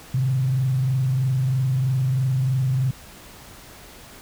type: tone with frequency modulation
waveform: sine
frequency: 130.81 Hz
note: C3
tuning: in tune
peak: -18 dBFS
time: 0.14-2.91 s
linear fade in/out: 5 ms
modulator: 23.1 Hz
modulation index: 0.37
effects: pink hiss -44 dBFS RMS until 4.21 s